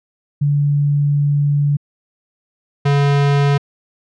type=tone pair in turn; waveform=sine / square; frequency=144.4 / 142 Hz; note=D3 / C#3; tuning=-29 / +42 cents; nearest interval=unison; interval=29 cents; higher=first; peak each=-12 dBFS; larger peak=neither; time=0.41-1.77 / 2.85-3.58 s; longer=first; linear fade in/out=10 ms; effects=low-pass 4000 Hz 12 dB/octave